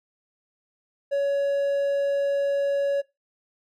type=tone; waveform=triangle; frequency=561 Hz; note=C#5; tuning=21 cents sharp; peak=-19 dBFS; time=1.11-3.02 s; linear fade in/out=20 ms; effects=noise-tail reverb RT60 0.2 s tail -20 dB re dry